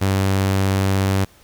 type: tone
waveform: sawtooth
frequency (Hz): 96.7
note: G2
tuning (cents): -23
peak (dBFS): -12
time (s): 0.01-1.25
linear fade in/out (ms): 10
effects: pink hiss -51 dBFS RMS until 1.43 s